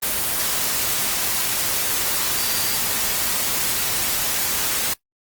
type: tone in noise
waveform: sine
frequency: 4699 Hz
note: D8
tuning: in tune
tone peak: -30 dBFS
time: 2.37-2.77 s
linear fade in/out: 10 ms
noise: white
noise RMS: -22 dBFS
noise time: 0.02-4.94 s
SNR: -11 dB
effects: noise-tail reverb RT60 0.1 s tail -18 dB re dry + Opus 24 kbps